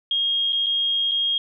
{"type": "tone with dropouts", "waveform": "sine", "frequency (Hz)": 3251, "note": "G#7", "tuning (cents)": -38, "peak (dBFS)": -19, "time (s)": [0.11, 1.38], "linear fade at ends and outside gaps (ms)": 2, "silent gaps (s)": [[0.524, 0.529], [0.662, 0.666], [1.113, 1.117]], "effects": []}